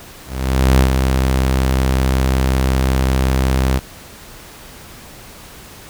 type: tone with ADSR envelope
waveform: sawtooth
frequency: 65.41 Hz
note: C2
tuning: in tune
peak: -4 dBFS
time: 0.25-3.8 s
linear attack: 540 ms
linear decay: 97 ms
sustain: -5 dB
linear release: 30 ms
effects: pink hiss -38 dBFS RMS until 5.89 s